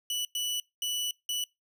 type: tone bursts at uneven times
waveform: sawtooth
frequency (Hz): 2960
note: F#7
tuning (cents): 0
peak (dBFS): -26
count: 4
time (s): 0.1-0.25 / 0.35-0.6 / 0.82-1.11 / 1.29-1.44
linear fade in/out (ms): 2
effects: noise-tail reverb RT60 0.2 s tail -23 dB re dry